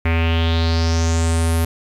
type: tone with low-pass filter sweep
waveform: square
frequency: 82.41 Hz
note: E2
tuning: in tune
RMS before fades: -17 dBFS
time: 0.05-1.65 s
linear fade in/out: 5 ms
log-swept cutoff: 2200 to 12000 Hz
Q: 4.5
effects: 8-bit